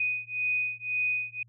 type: beating tone pair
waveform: sine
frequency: 2489 / 2490.9 Hz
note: D#7 / D#7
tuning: 0 / +1 cents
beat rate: 1.9 Hz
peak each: -30 / -30 dBFS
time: 0-1.43 s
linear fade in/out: 5 ms
effects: added 117 Hz sine -56 dBFS peak until 1.48 s